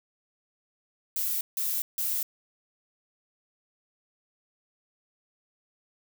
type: noise bursts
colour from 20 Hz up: violet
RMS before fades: -29 dBFS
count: 3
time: 1.16-2.23 s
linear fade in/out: 2 ms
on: 250 ms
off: 160 ms
effects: none